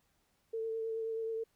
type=tone with vibrato; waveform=sine; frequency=448.5 Hz; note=A4; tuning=33 cents sharp; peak=-34 dBFS; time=0.53-1.44 s; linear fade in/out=10 ms; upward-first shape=triangle; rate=9.4 Hz; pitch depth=22 cents each way; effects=pink hiss -75 dBFS RMS until 1.55 s